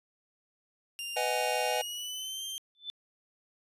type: tone with pitch glide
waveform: sawtooth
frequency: 2794 to 3154 Hz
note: F7 to G7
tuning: 0 to +10 cents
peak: -33 dBFS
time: 0.99-2.58 s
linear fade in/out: 0 ms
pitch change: +210 cents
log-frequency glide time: 1.66-2.44 s
type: chord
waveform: square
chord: G# minor seventh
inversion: first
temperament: just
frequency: 498.4 / 623 / 747.5 / 830.6 Hz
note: B4 / D#5 / F#5 / G#5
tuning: +16 / +2 / +17 / 0 cents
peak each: -35 dBFS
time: 1.16-1.82 s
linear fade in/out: 10 ms
type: tone with exponential growth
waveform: sine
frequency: 3521 Hz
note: A7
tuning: in tune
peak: -32 dBFS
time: 2.75-2.9 s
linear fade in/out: 0 ms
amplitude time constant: 32 ms
effects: resampled to 32000 Hz